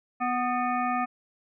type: harmonic tone with a mistuned harmonic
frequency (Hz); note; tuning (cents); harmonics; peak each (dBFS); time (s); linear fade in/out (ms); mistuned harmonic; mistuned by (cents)
246.9; B3; 0; 1 / 3 / 5 / 7 / 9 / 10; -31 / -28 / -29 / -38 / -41 / -40; 0.2-1.06; 20; 7; +61
effects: none

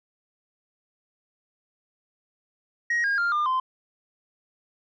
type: tone with pitch steps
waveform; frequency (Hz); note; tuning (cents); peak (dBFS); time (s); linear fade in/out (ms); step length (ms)
sine; 1887 / 1623.9 / 1397.4 / 1202.5 / 1034.9; A#6 / G#6 / F6 / D6 / C6; +21 / -39 / +1 / +41 / -19; -19; 2.9-3.6; 5; 140
effects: tanh soft clip ceiling -20 dBFS

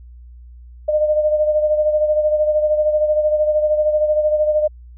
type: beating tone pair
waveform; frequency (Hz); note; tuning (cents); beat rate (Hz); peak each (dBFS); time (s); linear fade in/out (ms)
sine; 606 / 619; D#5 / D#5; -46 / -9; 13; -14 / -22; 0.88-4.68; 10
effects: added 60 Hz sine -37 dBFS peak until 4.97 s

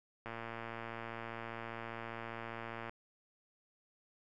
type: click train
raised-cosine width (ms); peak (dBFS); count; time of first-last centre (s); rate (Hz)
0.5; -28; 304; 0.26-2.895; 115
effects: none

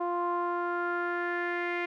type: tone with low-pass filter sweep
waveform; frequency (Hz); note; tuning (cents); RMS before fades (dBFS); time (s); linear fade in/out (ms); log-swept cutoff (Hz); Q
sawtooth; 349.2; F4; 0; -31; 0-1.86; 10; 920 to 2200; 4.6
effects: none

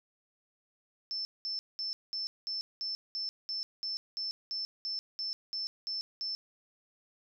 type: tone bursts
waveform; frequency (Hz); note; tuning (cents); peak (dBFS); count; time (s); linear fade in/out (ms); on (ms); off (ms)
sine; 5300; E8; +9; -33; 16; 1.11-6.35; 0; 140; 200
effects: none

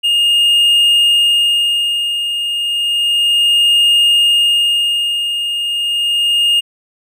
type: tone with tremolo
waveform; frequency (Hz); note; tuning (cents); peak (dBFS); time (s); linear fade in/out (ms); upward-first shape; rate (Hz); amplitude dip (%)
triangle; 2837; F7; +27; -6; 0.03-6.61; 20; sine; 0.32; 60
effects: none

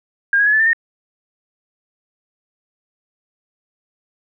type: tone with pitch steps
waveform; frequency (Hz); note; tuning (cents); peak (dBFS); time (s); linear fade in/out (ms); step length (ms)
sine; 1612 / 1654.5 / 1698 / 1742.7 / 1788.6 / 1835.7; G6 / G#6 / G#6 / A6 / A6 / A#6; +48 / -7 / +38 / -17 / +28 / -27; -11; 0.33-0.732; 2; 67
effects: none

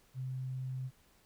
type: tone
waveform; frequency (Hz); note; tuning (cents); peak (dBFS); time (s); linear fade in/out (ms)
sine; 129.8; C3; -13; -36; 0.14-0.91; 50
effects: pink hiss -67 dBFS RMS until 1.25 s

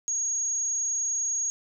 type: tone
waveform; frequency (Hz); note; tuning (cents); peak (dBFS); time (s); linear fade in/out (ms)
sine; 6610; G#8; -9; -25; 0.08-1.5; 0
effects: none

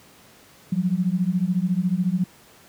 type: beating tone pair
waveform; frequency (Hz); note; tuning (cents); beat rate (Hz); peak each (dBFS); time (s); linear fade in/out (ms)
sine; 174.61 / 188.61; F3 / F#3; 0 / +33; 14; -22; 0.72-2.24; 5
effects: pink hiss -51 dBFS RMS until 2.68 s + high-pass 100 Hz 12 dB/octave

